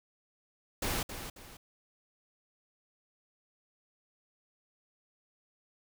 pink noise with echo, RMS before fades -33 dBFS, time 0.82-1.03 s, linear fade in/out 5 ms, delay 270 ms, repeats 2, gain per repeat -9 dB, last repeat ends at 1.57 s, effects none

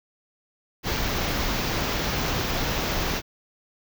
pink band-stop noise, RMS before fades -26 dBFS, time 0.83-3.22 s, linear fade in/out 50 ms, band 6500 to 14000 Hz, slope 48 dB/octave, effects none

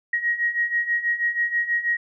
sine beating tone pair, 1887 / 1893.2 Hz, A#6 / A#6, +21 / +26 cents, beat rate 6.2 Hz, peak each -26 / -22 dBFS, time 0.13-1.97 s, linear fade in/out 5 ms, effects none

